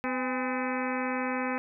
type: harmonic tone with a mistuned harmonic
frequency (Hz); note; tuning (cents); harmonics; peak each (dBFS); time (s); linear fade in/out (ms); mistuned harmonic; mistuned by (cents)
254.4; C4; -48; 1 / 2 / 3 / 4 / 5 / 6 / 7 / 8 / 9 / 10; -32 / -35 / -37 / -38 / -39 / -40 / -40 / -41 / -42 / -42; 0.04-1.58; 0; 3; +90
effects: none